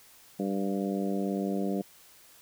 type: harmonic tone with a mistuned harmonic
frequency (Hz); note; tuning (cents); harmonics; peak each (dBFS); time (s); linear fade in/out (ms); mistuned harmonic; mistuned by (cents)
98; G2; 0; 2 / 3 / 4 / 5 / 6 / 7; -30 / -34 / -36 / -38 / -40 / -41; 0.39-1.82; 10; 7; +28
effects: white hiss -56 dBFS RMS until 2.41 s